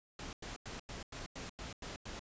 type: noise bursts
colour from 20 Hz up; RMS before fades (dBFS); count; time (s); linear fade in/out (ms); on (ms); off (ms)
pink; -45; 9; 0.19-2.194; 2; 140; 93
effects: resampled to 16000 Hz